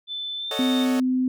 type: tone with pitch glide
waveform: sine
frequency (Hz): 3520 to 3648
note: A7 to A#7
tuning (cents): 0 to -38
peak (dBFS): -28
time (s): 0.07-0.87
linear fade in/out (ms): 50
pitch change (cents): +62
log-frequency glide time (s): 0.37-0.62
type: chord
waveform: sawtooth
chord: D# half-diminished seventh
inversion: second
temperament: equal with one note detuned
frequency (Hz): 440 / 556 / 622.3 / 740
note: A4 / C#5 / D#5 / F#5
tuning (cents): 0 / +5 / 0 / 0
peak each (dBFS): -29 / -29 / -30 / -33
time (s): 0.51-1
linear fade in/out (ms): 2
type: tone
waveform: sine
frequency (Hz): 255.9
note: C4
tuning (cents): -38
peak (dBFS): -19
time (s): 0.59-1.28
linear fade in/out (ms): 2
effects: none